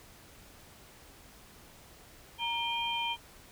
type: tone cluster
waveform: sine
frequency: 935 / 2414 / 3151 Hz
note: A#5 / D7 / G7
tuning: +5 / +47 / +8 cents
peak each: -34 / -37 / -34 dBFS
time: 2.38-3.17 s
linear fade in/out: 50 ms
effects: pink hiss -55 dBFS RMS until 3.51 s